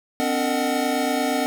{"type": "tone cluster", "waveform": "square", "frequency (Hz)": [257.6, 286.2, 455.4, 614, 741], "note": ["C4", "D4", "A#4", "D#5", "F#5"], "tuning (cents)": [-27, -45, -40, -23, 2], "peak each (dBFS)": [-26, -28, -30, -29, -27], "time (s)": [0.2, 1.46], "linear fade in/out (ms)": 0, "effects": []}